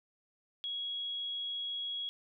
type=tone; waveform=sine; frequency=3322 Hz; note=G#7; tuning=in tune; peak=-35 dBFS; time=0.64-2.09 s; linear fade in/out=0 ms; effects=none